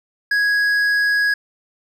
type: tone with hard clipping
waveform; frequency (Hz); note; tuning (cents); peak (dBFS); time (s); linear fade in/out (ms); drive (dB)
triangle; 1661.2; G#6; 0; -16; 0.31-1.34; 5; 9
effects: none